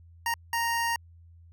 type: tone bursts at uneven times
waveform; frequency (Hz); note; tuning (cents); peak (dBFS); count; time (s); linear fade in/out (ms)
25% pulse; 931; A#5; -2; -22; 2; 0.26-0.34 / 0.53-0.96; 2
effects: added 84 Hz sine -50 dBFS peak until 1.52 s